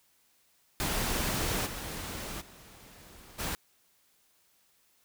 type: noise with level steps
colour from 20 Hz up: pink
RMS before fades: -31 / -39 / -53 / -34 dBFS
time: 0.8-3.55 s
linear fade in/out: 0 ms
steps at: 1.65 / 2.4 / 3.38 s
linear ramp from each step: 20 ms
effects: white hiss -68 dBFS RMS until 5.04 s